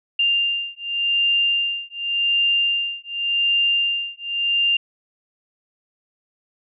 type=beating tone pair; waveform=sine; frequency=2794 / 2794.88 Hz; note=F7 / F7; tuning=0 / +1 cents; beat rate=0.88 Hz; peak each=-21 dBFS; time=0.19-4.77 s; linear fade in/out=5 ms; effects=none